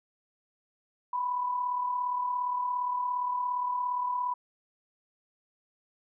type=tone pair together; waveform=sine; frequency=987.8 / 1025.1 Hz; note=B5 / C6; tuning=0 / -36 cents; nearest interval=minor second; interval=64 cents; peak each=-28 / -38 dBFS; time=1.13-4.34 s; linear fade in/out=5 ms; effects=none